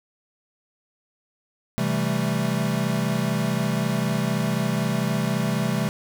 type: chord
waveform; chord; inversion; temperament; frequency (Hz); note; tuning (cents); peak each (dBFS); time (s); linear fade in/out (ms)
square; A minor seventh; first; equal; 130.81 / 164.81 / 196 / 220; C3 / E3 / G3 / A3; 0 / 0 / 0 / 0; -28; 1.78-5.89; 0
effects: none